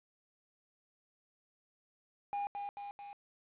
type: tone with echo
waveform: triangle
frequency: 811 Hz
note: G#5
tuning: 41 cents flat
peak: -32 dBFS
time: 2.33-2.47 s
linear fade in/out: 0 ms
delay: 220 ms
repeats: 3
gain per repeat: -4 dB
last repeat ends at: 3.13 s
effects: resampled to 8000 Hz + 10-bit